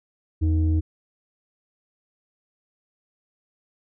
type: tone pair together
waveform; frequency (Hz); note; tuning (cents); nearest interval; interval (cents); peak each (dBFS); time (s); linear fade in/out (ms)
sine; 82.5 / 311.5; E2 / D#4; +2 / +2; octave + major seventh; 2300; -17 / -26; 0.41-0.81; 20
effects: tanh soft clip ceiling -13 dBFS